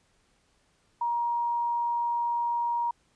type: tone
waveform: sine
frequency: 946 Hz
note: A#5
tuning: 25 cents sharp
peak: -25 dBFS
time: 1.01-2.91 s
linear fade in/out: 5 ms
effects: pink hiss -68 dBFS RMS until 3.15 s + resampled to 22050 Hz